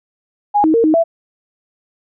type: tone with pitch steps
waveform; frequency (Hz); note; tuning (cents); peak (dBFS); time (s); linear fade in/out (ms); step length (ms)
sine; 825 / 315.5 / 460 / 312.5 / 665; G#5 / D#4 / A#4 / D#4 / E5; -12 / +24 / -23 / +8 / +15; -9; 0.54-1.04; 20; 100
effects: none